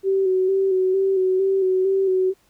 sine tone with vibrato, 380 Hz, F#4, 46 cents sharp, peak -16 dBFS, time 0.03-2.34 s, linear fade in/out 50 ms, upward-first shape square, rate 2.2 Hz, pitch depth 30 cents each way, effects pink hiss -61 dBFS RMS until 2.49 s

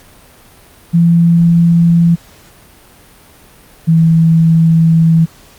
sine tone pair in turn, 169.2 / 163.44 Hz, E3 / E3, +45 / -14 cents, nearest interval minor second, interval 59 cents, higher first, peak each -5 dBFS, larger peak neither, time 0.93-2.16 / 3.87-5.26 s, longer second, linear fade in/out 20 ms, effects pink hiss -42 dBFS RMS until 5.58 s + Opus 48 kbps

